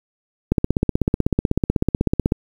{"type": "click train", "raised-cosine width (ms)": 3, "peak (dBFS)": -3, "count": 30, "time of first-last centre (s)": [0.52, 2.321], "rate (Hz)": 16.1, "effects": ["7-bit"]}